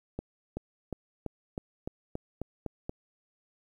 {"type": "accelerating click train", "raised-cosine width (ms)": 2, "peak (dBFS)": -21, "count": 10, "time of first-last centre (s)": [0.19, 2.894], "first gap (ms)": 380, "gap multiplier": 0.94, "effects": ["10-bit"]}